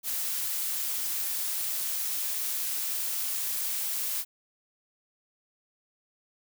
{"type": "noise", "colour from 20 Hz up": "blue", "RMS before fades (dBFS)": -31, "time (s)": [0.03, 4.25], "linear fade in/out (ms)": 50, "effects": []}